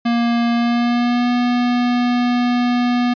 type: tone with pitch glide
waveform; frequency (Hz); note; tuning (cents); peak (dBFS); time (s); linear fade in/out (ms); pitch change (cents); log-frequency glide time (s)
square; 235.3 to 244; A#3 to B3; +16 to -21; -15; 0.05-3.14; 10; +63; 0.54-1.3
effects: resampled to 11025 Hz